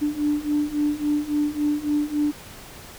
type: beating tone pair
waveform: sine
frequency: 293.7 / 297.3 Hz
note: D4 / D4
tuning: 0 / +21 cents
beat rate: 3.6 Hz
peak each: -24 / -22 dBFS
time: 0.01-2.32 s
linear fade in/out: 20 ms
effects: tanh soft clip ceiling -13 dBFS + pink hiss -42 dBFS RMS until 2.98 s